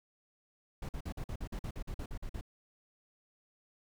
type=noise bursts; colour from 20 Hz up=brown; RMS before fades=-39 dBFS; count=14; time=0.82-2.411 s; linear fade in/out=5 ms; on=70 ms; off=47 ms; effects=none